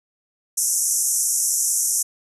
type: band-pass noise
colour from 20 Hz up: pink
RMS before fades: -21 dBFS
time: 0.57-2.03 s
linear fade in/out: 10 ms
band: 5700 to 12000 Hz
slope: 96 dB/octave
effects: none